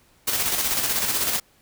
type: noise with tremolo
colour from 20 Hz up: white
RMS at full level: -22 dBFS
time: 0.27-1.4 s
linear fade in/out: 10 ms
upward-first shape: square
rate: 16 Hz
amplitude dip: 40%
effects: pink hiss -59 dBFS RMS until 1.61 s